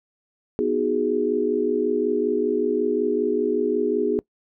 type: chord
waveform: sine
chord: G# minor seventh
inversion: first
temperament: equal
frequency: 246.9 / 311.1 / 370 / 415.3 Hz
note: B3 / D#4 / F#4 / G#4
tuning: 0 / 0 / 0 / 0 cents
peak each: -27 / -27 / -25 / -22 dBFS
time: 0.59-4.19 s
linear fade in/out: 0 ms
effects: noise-tail reverb RT60 0.1 s tail -23 dB re dry